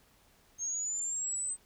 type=linear sweep; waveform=sine; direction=up; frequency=6410 to 8230 Hz; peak=-32 dBFS; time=0.58-1.57 s; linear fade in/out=50 ms; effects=pink hiss -65 dBFS RMS until 1.65 s